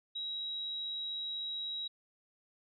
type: tone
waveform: sine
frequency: 3849 Hz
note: B7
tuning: 45 cents flat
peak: -36 dBFS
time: 0.15-1.88 s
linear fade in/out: 10 ms
effects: none